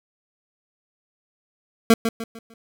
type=tone with echo; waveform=25% pulse; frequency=227.4 Hz; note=A#3; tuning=43 cents flat; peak=-6 dBFS; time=1.9-1.94 s; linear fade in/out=2 ms; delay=150 ms; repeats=4; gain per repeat=-9 dB; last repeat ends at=2.54 s; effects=none

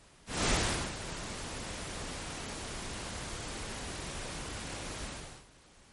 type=noise with ADSR envelope; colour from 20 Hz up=pink; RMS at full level=-27 dBFS; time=0.26-5.48 s; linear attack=220 ms; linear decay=430 ms; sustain=-13 dB; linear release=450 ms; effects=pink hiss -59 dBFS RMS until 5.92 s + MP3 48 kbps

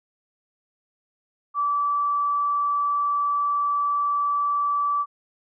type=tone; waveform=sine; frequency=1157 Hz; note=D6; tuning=26 cents flat; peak=-20 dBFS; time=1.54-5.06 s; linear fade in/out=50 ms; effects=none

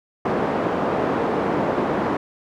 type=band-pass noise; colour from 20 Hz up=pink; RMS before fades=-22 dBFS; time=0.25-2.17 s; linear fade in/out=5 ms; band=240 to 960 Hz; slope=12 dB/octave; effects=none

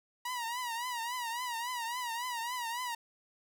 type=tone with vibrato; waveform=sawtooth; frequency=959 Hz; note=A#5; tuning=49 cents sharp; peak=-31 dBFS; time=0.25-2.95 s; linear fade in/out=5 ms; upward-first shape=triangle; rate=3.6 Hz; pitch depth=110 cents each way; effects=none

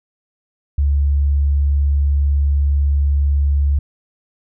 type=tone; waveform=sine; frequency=71 Hz; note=C#2; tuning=42 cents sharp; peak=-12 dBFS; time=0.78-3.79 s; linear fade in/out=5 ms; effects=none

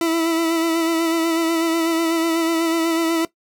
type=tone with vibrato; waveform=40% pulse; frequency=329.6 Hz; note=E4; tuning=in tune; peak=-16 dBFS; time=0.01-3.25 s; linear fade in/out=2 ms; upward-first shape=sine; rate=8.1 Hz; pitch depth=31 cents each way; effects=noise-tail reverb RT60 0.1 s tail -17 dB re dry

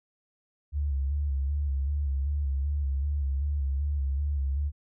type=tone with vibrato; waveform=sine; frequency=70.4 Hz; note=C#2; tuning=27 cents sharp; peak=-25 dBFS; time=0.72-4.72 s; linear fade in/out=50 ms; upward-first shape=square; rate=2.6 Hz; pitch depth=53 cents each way; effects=none

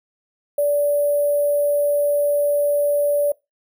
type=tone with sample-and-hold; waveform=sine; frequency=580 Hz; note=D5; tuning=22 cents flat; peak=-15 dBFS; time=0.58-3.32 s; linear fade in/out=5 ms; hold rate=11025 Hz; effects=noise-tail reverb RT60 0.2 s tail -22 dB re dry

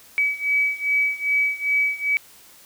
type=beating tone pair; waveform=sine; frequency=2280 / 2282.5 Hz; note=C#7 / D7; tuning=+48 / -50 cents; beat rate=2.5 Hz; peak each=-21 / -23 dBFS; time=0.18-2.17 s; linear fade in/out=0 ms; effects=white hiss -49 dBFS RMS until 2.65 s

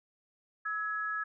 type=tone pair together; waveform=sine; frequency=1300 / 1678.3 Hz; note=E6 / G#6; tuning=-24 / +18 cents; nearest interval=major third; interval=442 cents; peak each=-35 / -34 dBFS; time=0.65-1.24 s; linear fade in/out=10 ms; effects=none

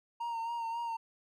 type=tone with vibrato; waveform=triangle; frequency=926 Hz; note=A#5; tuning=12 cents flat; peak=-32 dBFS; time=0.2-0.97 s; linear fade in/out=10 ms; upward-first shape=sine; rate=3.7 Hz; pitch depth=33 cents each way; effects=none

